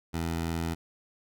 15% pulse tone, 82.9 Hz, E2, 10 cents sharp, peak -23 dBFS, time 0.13-0.75 s, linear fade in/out 20 ms, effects none

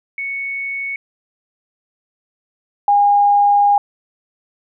sine tone pair in turn, 2217 / 814.3 Hz, C#7 / G#5, 0 / -34 cents, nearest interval octave + perfect fourth, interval 1734 cents, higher first, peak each -21 / -9 dBFS, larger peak second, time 0.18-0.96 / 2.88-3.78 s, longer second, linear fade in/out 2 ms, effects none

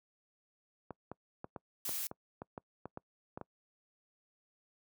clicks, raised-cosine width 1 ms, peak -28 dBFS, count 12, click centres 0.907 / 1.116 / 1.444 / 1.562 / 1.892 / 2.114 / 2.419 / 2.578 / 2.856 / 2.974 / 3.375 / 3.413 s
blue noise, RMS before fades -38 dBFS, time 1.85-2.07 s, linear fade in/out 2 ms
effects noise-tail reverb RT60 0.1 s tail -26 dB re dry + high-pass 100 Hz 12 dB/octave

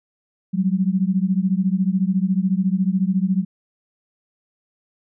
sine beating tone pair, 182.8 / 196.8 Hz, F#3 / G3, -21 / +7 cents, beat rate 14 Hz, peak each -19 / -20 dBFS, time 0.53-3.45 s, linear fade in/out 20 ms, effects none

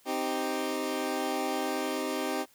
20% pulse chord, C minor, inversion none, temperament equal, 261.6 / 311.1 / 392 Hz, C4 / Eb4 / G4, 0 / 0 / 0 cents, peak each -29 dBFS, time 0.05-2.46 s, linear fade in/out 50 ms, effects white hiss -62 dBFS RMS until 2.54 s

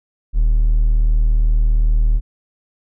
triangle tone, 38.71 Hz, D#1, 8 cents flat, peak -8 dBFS, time 0.33-2.21 s, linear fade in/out 50 ms, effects tanh soft clip ceiling -5 dBFS

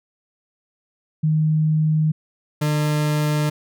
sine / 40% pulse tone pair in turn, 155.56 / 150.26 Hz, D#3 / D3, 0 / +40 cents, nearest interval minor second, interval 60 cents, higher first, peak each -15 / -17 dBFS, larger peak first, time 1.23-2.12 / 2.61-3.5 s, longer neither, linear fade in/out 10 ms, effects none

